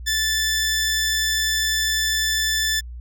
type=tone; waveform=15% pulse; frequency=1756 Hz; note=A6; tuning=4 cents flat; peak=-13 dBFS; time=0.06-2.81 s; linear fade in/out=20 ms; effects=added 60 Hz sine -32 dBFS peak until 3 s